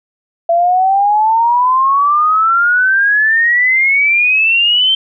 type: exponential sweep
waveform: sine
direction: up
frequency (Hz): 670 to 3136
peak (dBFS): -8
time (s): 0.49-4.95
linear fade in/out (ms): 5
effects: none